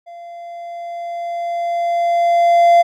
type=tone with level ramp; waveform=triangle; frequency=688 Hz; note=F5; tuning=26 cents flat; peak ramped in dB=-31 to -4 dBFS; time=0.06-2.83 s; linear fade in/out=20 ms; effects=none